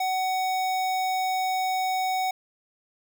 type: tone with notch filter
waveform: square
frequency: 750 Hz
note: F#5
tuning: 23 cents sharp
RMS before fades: -26 dBFS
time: 0-2.31 s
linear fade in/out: 5 ms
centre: 9300 Hz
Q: 1.8
effects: none